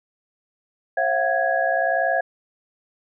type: tone cluster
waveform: sine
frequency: 537 / 676 / 737 / 1660 Hz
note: C5 / E5 / F#5 / G#6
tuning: +45 / +43 / -7 / -1 cents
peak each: -26 / -22 / -24 / -24 dBFS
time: 0.97-2.21 s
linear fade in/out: 5 ms
effects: none